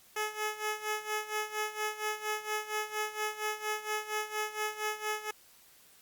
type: tone with tremolo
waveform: 10% pulse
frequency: 426.7 Hz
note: G#4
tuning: 47 cents sharp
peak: -22 dBFS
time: 0.16-5.31 s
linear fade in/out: 5 ms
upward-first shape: sine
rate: 4.3 Hz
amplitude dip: 80%
effects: white hiss -60 dBFS RMS until 6.01 s + Opus 48 kbps